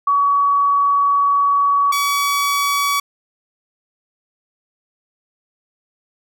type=tone pair in turn; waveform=sine / sawtooth; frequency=1131 / 1136.4 Hz; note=C#6 / C#6; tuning=+34 / +43 cents; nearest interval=unison; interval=9 cents; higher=second; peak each=-12 dBFS; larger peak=neither; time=0.07-1.92 / 1.92-3 s; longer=first; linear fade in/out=5 ms; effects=none